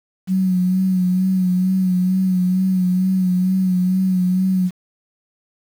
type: tone with vibrato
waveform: sine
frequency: 185 Hz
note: F#3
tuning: in tune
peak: -14 dBFS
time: 0.27-4.71 s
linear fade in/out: 50 ms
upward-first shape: sine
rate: 2.2 Hz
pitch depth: 36 cents each way
effects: 7-bit